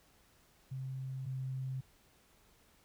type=tone pair in turn; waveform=sine; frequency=132 / 131.38 Hz; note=C3 / C3; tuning=+16 / +7 cents; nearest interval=unison; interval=9 cents; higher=first; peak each=-38 / -36 dBFS; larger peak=second; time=0.71-1.26 / 1.26-1.81 s; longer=neither; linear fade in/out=10 ms; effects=pink hiss -67 dBFS RMS until 2.84 s